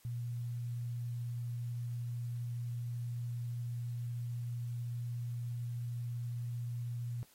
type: tone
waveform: sine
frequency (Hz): 120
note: B2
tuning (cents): -49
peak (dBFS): -36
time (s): 0.05-7.23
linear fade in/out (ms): 0
effects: white hiss -65 dBFS RMS until 7.34 s + AAC 48 kbps